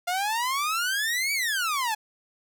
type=exponential two-way sweep; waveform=sawtooth; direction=up then down; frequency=694 to 2307 to 833 Hz; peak=-21 dBFS; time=0.07-1.95 s; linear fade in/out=10 ms; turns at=1.33 s; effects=none